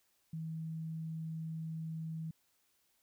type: tone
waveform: sine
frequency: 160.8 Hz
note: E3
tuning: 43 cents flat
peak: -38 dBFS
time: 0.33-2.31 s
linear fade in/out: 5 ms
effects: white hiss -75 dBFS RMS until 3.02 s